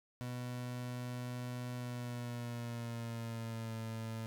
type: tone with pitch glide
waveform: 30% pulse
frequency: 123.47 to 112.57 Hz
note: B2 to A2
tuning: 0 to +40 cents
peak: -37 dBFS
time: 0.21-4.26 s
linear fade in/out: 0 ms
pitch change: -160 cents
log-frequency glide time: 1.76-3.74 s
effects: 13-bit